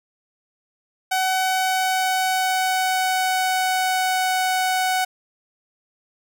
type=tone with pitch glide; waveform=sawtooth; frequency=752 to 745.1 Hz; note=F#5 to F#5; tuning=+28 to +12 cents; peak=-15 dBFS; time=1.11-5.05 s; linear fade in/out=10 ms; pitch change=-16 cents; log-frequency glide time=1.45-4.35 s; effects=none